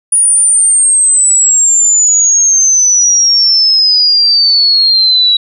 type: exponential sweep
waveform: sine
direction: down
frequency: 9700 to 3882 Hz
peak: -5 dBFS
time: 0.12-5.37 s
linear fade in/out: 5 ms
effects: none